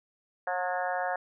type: harmonic tone with a mistuned harmonic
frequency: 180.8 Hz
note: F#3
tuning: 40 cents flat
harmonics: 3 / 4 / 5 / 6 / 7 / 8 / 9 / 10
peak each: -35 / -31 / -37 / -42 / -44 / -39 / -37 / -44 dBFS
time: 0.47-1.16 s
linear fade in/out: 2 ms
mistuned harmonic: 9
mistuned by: +28 cents
effects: none